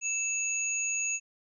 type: tone pair together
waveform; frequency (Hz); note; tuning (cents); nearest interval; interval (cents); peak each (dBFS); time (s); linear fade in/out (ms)
sine; 2637 / 6699; E7 / G#8; 0 / +14; octave + major third; 1614; -32 / -30; 0.01-1.2; 50
effects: none